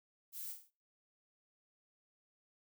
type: noise with echo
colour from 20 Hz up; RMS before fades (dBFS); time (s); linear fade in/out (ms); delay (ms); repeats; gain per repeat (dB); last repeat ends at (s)
violet; -45; 0.32-0.56; 50; 50; 3; -8; 0.71
effects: noise-tail reverb RT60 0.4 s tail -26 dB re dry